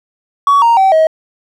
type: tone with pitch steps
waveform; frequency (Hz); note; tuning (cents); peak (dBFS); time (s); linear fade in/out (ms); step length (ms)
triangle; 1126 / 930.6 / 769.1 / 635.6; C#6 / A#5 / G5 / D#5; +27 / -3 / -33 / +37; -3; 0.47-1.07; 2; 150
effects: tanh soft clip ceiling -1 dBFS